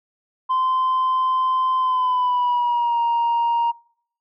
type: tone with pitch glide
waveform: sine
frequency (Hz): 1034 to 937.3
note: C6 to A#5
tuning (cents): -21 to +9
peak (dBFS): -15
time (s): 0.49-3.72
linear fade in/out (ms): 20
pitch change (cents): -170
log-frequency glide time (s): 1.78-3
effects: noise-tail reverb RT60 0.7 s tail -26 dB re dry + tanh soft clip ceiling -15 dBFS